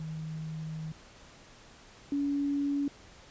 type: tone pair in turn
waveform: sine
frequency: 157.8 / 283.8 Hz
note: D#3 / C#4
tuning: +25 / +41 cents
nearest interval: minor seventh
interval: 1016 cents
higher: second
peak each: -35 / -27 dBFS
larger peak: second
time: 0-0.92 / 2.12-2.88 s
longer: first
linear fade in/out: 2 ms
effects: pink hiss -54 dBFS RMS until 3.3 s + resampled to 16000 Hz